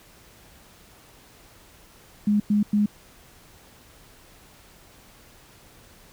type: tone bursts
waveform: sine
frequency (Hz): 207.7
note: G#3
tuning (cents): 0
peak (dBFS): -17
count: 3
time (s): 2.27-2.86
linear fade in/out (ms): 5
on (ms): 130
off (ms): 100
effects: pink hiss -52 dBFS RMS until 6.12 s